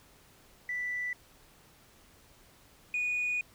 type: tone pair in turn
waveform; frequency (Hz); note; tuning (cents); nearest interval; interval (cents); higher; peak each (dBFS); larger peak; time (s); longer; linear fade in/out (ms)
sine; 1975.5 / 2464; B6 / D#7; 0 / -17; major third; 383; second; -31 / -27; second; 0.69-1.13 / 2.94-3.41; second; 2
effects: tanh soft clip ceiling -26 dBFS + pink hiss -60 dBFS RMS until 3.54 s